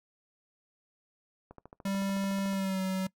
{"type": "click train", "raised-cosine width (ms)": 1, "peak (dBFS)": -33, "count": 15, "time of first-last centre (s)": [1.51, 2.532], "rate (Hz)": 13.7}
{"type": "tone with pitch glide", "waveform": "square", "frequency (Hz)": [196, 189], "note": ["G3", "F#3"], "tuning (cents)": [0, 37], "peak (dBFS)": -30, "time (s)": [1.85, 3.07], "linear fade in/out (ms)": 5, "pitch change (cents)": -63, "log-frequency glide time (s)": [2.49, 2.81]}
{"effects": ["noise-tail reverb RT60 0.1 s tail -21 dB re dry"]}